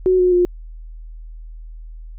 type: tone with pitch steps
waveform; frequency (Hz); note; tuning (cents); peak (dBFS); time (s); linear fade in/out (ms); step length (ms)
sine; 370 / 362.6 / 355.3; F#4 / F#4 / F4; 0 / -35 / +30; -11; 0.06-0.45; 0; 130
effects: added 40 Hz sine -32 dBFS peak until 2.18 s